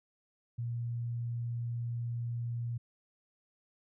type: tone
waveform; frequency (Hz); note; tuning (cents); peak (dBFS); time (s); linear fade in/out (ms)
sine; 118.4; A#2; +27; -33; 0.58-2.78; 10
effects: none